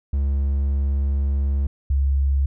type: tone pair in turn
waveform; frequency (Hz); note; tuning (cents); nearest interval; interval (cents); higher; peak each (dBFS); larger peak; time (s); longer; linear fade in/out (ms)
triangle / sine; 69.3 / 68.7; C#2 / C#2; 0 / -15; unison; 15; first; -16; neither; 0.13-1.67 / 1.9-2.46; first; 5
effects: none